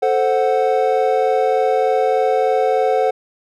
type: chord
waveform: triangle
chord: F# diminished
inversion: first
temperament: equal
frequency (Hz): 440 / 523.3 / 740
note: A4 / C5 / F#5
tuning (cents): 0 / 0 / 0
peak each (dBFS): -16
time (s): 0.02-3.11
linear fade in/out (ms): 10
effects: none